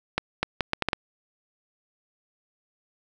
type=accelerating click train; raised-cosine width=0.3 ms; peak=-7 dBFS; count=7; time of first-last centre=0.18-0.932 s; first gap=250 ms; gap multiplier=0.71; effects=none